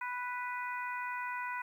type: harmonic tone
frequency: 493.9 Hz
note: B4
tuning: in tune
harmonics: 2 / 3 / 4 / 5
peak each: -38 / -41 / -43 / -46 dBFS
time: 0.01-1.62 s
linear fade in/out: 5 ms
effects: 11-bit